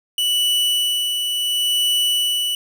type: tone with tremolo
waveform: 45% pulse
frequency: 2960 Hz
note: F#7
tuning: in tune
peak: -15 dBFS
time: 0.18-2.55 s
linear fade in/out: 2 ms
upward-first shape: sine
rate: 0.71 Hz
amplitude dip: 40%
effects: none